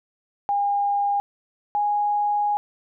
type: tone pair in turn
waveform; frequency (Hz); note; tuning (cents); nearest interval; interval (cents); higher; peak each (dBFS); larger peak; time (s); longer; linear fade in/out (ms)
sine; 810 / 827; G#5 / G#5; -43 / -8; unison; 35; second; -19; neither; 0.49-1.2 / 1.75-2.57; second; 0
effects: none